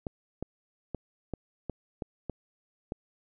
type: clicks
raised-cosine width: 2 ms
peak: -20 dBFS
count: 8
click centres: 0.068 / 0.426 / 0.947 / 1.337 / 1.697 / 2.022 / 2.297 / 2.921 s
effects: none